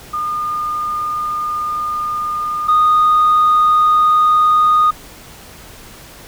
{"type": "tone pair in turn", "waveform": "sine", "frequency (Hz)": [1216, 1235.1], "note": ["D#6", "D#6"], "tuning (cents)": [-40, -13], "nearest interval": "unison", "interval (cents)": 27, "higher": "second", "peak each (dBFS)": [-17, -7], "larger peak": "second", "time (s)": [[0.13, 2.68], [2.68, 4.91]], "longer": "first", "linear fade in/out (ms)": 10, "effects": ["tanh soft clip ceiling -6 dBFS", "pink hiss -38 dBFS RMS until 6.27 s"]}